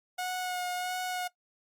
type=tone with vibrato; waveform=sawtooth; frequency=727 Hz; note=F#5; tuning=31 cents flat; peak=-28 dBFS; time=0.18-1.28 s; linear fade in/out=10 ms; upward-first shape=sine; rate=1.5 Hz; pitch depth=18 cents each way; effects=noise-tail reverb RT60 0.1 s tail -18 dB re dry + Opus 48 kbps